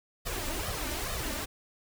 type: noise with flanger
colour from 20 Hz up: pink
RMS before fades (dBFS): -34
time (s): 0.25-1.46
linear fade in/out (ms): 20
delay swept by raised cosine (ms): 1.6 to 3.4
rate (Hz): 2.3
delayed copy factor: +0.8
effects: none